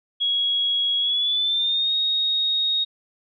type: tone with pitch glide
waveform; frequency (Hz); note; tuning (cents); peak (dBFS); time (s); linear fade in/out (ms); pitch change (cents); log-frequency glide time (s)
sine; 3322 to 3750; G#7 to A#7; 0 to +10; -19; 0.2-2.85; 20; +210; 0.99-1.95
effects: none